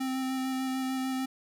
square tone with vibrato, 261.6 Hz, C4, in tune, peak -30 dBFS, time 0-1.26 s, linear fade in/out 10 ms, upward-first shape square, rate 6.7 Hz, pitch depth 10 cents each way, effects none

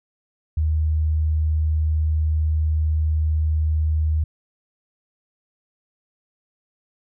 sine tone, 77.78 Hz, D#2, in tune, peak -17 dBFS, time 0.57-4.24 s, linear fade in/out 5 ms, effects none

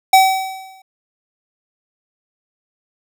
square tone with exponential decay, 763 Hz, G5, 47 cents flat, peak -5 dBFS, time 0.13-0.82 s, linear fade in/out 5 ms, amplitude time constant 150 ms, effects none

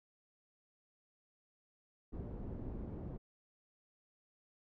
pink low-pass noise, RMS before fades -44 dBFS, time 2.12-3.18 s, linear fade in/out 20 ms, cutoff 370 Hz, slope 12 dB/octave, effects none

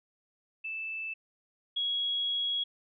sine tone pair in turn, 2637 / 3322 Hz, E7 / G#7, 0 / 0 cents, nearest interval major third, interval 400 cents, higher second, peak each -34 / -28 dBFS, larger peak second, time 0.64-1.14 / 1.76-2.64 s, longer second, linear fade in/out 10 ms, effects none

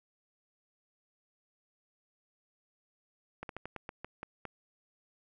slowing click train, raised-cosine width 0.5 ms, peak -25 dBFS, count 9, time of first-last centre 3.43-4.453 s, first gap 62 ms, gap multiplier 1.2, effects none

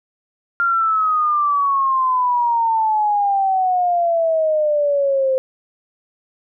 sine exponential sweep, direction down, 1396.9 to 520 Hz, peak -14 dBFS, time 0.6-5.38 s, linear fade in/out 0 ms, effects none

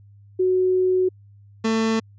sine / 30% pulse tone pair in turn, 370 / 223.2 Hz, F#4 / A3, 0 / +25 cents, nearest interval major sixth, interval 875 cents, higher first, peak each -16 dBFS, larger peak neither, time 0.39-1.09 / 1.64-2 s, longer first, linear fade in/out 10 ms, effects added 101 Hz sine -46 dBFS peak until 2.18 s + resampled to 16000 Hz

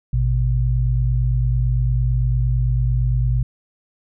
sine tone pair together, 55.22 / 124.1 Hz, A1 / B2, +7 / +9 cents, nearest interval octave + major second, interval 1402 cents, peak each -18 dBFS, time 0.13-3.43 s, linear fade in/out 5 ms, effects none

